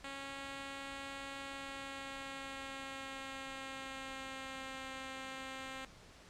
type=tone with pitch glide; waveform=5% pulse; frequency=274.7 to 264.7 Hz; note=C#4 to C4; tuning=-16 to +20 cents; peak=-32 dBFS; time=0.04-5.85 s; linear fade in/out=2 ms; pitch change=-64 cents; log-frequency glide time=1.38-4.91 s; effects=pink hiss -58 dBFS RMS until 6.29 s + low-pass 7000 Hz 12 dB/octave